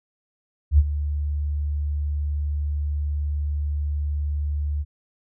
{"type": "tone with ADSR envelope", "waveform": "sine", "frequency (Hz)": 73.42, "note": "D2", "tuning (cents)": 0, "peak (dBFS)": -9, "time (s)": [0.71, 4.85], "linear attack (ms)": 73, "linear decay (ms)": 45, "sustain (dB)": -13, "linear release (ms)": 41, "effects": []}